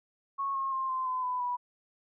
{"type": "tone with pitch steps", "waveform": "sine", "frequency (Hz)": [1100, 1079.2, 1058.9, 1038.9, 1019.2, 1000, 981.1], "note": ["C#6", "C#6", "C6", "C6", "C6", "B5", "B5"], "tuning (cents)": [-14, -47, 20, -13, -46, 21, -12], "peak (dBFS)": -29, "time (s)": [0.38, 1.57], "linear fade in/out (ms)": 20, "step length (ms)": 170, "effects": []}